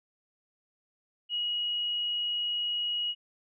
sine tone, 2900 Hz, F#7, 35 cents flat, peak -28 dBFS, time 1.29-3.15 s, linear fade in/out 50 ms, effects none

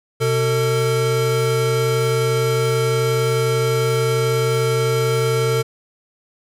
square tone pair together, 126.5 / 450.8 Hz, B2 / A4, +42 / +42 cents, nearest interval octave + minor seventh, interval 2200 cents, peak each -20 / -19 dBFS, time 0.2-5.63 s, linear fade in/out 20 ms, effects resampled to 32000 Hz

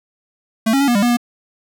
square tone with pitch steps, 222.4 / 273.8 / 280.5 / 240.6 / 200.8 / 241.4 / 240 Hz, A3 / C#4 / C#4 / B3 / G3 / B3 / B3, +19 / -21 / +21 / -45 / +42 / -39 / -49 cents, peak -13 dBFS, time 0.66-1.171 s, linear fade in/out 10 ms, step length 73 ms, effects none

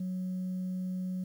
sine tone, 184.3 Hz, F#3, 7 cents flat, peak -30 dBFS, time 0-1.24 s, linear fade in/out 5 ms, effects tanh soft clip ceiling -30 dBFS + 10-bit

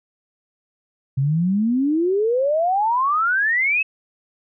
sine exponential sweep, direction up, 130 to 2637 Hz, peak -16 dBFS, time 1.17-3.83 s, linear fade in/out 10 ms, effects none

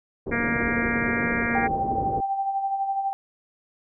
white low-pass noise, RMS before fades -31 dBFS, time 0.26-2.21 s, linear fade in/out 10 ms, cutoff 510 Hz, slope 24 dB/octave
harmonic tone, 234.8 Hz, A#3, 13 cents sharp, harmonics 1 / 2 / 3 / 4 / 5 / 6 / 7 / 8 / 9 / 10, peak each -27 / -34 / -37 / -38 / -37 / -33 / -29 / -31 / -31 / -34 dBFS, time 0.31-1.68 s, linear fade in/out 20 ms
sine tone with tremolo, 784 Hz, G5, in tune, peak -21 dBFS, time 1.55-3.13 s, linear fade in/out 0 ms, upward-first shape sine, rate 12 Hz, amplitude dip 50%
effects none

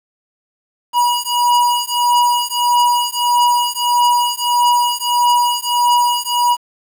square beating tone pair, 966 / 967.6 Hz, B5 / B5, -39 / -36 cents, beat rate 1.6 Hz, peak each -16 dBFS, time 0.93-6.57 s, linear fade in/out 50 ms, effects 7-bit

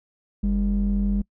triangle ring-modulated tone, 77.4 Hz, D#2, 9 cents flat, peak -13 dBFS, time 0.43-1.22 s, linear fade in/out 10 ms, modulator 124 Hz, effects noise-tail reverb RT60 0.1 s tail -26 dB re dry + tanh soft clip ceiling -14 dBFS

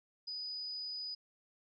sine tone, 4968 Hz, D#8, 3 cents flat, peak -39 dBFS, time 0.27-1.15 s, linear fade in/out 10 ms, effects none

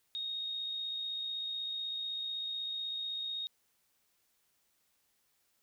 sine tone with amplitude modulation, 3729 Hz, A#7, in tune, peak -34 dBFS, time 0.15-3.47 s, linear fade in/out 0 ms, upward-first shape sine, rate 56 Hz, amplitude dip 30%, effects white hiss -75 dBFS RMS until 5.62 s

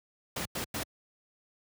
pink noise bursts, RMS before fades -34 dBFS, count 3, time 0.36-0.834 s, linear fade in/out 5 ms, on 94 ms, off 96 ms, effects high-pass 80 Hz 12 dB/octave

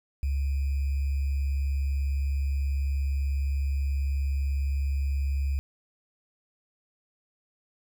sine tone with sample-and-hold, 69.2 Hz, C#2, 2 cents flat, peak -24 dBFS, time 0.23-5.59 s, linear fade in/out 0 ms, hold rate 2450 Hz, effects none

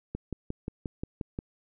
click train, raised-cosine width 3 ms, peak -20 dBFS, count 8, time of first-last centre 0.15-1.389 s, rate 5.65 Hz, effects none

